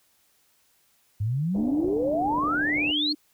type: exponential sweep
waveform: sine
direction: up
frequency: 98 to 4435 Hz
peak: -23 dBFS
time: 1.2-3.13 s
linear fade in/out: 10 ms
type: low-pass noise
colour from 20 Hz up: white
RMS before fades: -38 dBFS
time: 1.54-2.92 s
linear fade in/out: 10 ms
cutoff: 760 Hz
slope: 48 dB/octave
type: tone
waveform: sine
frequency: 298.1 Hz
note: D4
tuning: 26 cents sharp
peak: -28 dBFS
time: 1.57-3.15 s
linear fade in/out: 10 ms
type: clicks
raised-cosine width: 2 ms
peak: -24 dBFS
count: 6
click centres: 1.846 / 1.884 / 2.217 / 2.384 / 2.438 / 2.482 s
effects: white hiss -65 dBFS RMS until 3.33 s